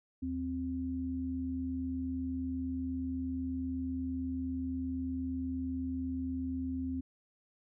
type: tone pair together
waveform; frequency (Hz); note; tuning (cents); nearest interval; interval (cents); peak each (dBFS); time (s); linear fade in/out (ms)
sine; 77.77 / 261.6; D#2 / C4; 0 / 0; octave + major sixth; 2100; -40 / -34; 0.22-7.01; 10
effects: none